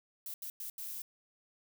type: noise bursts at uneven times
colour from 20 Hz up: violet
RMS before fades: -42 dBFS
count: 4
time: 0.26-0.34 / 0.42-0.5 / 0.6-0.7 / 0.78-1.02 s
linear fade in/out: 2 ms
effects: none